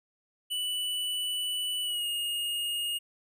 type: tone with pitch glide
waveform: square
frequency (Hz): 2969 to 2855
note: F#7 to F7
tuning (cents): +5 to +37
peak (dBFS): -30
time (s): 0.5-2.99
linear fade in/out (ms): 20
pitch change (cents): -68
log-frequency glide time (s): 1.83-2.06
effects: none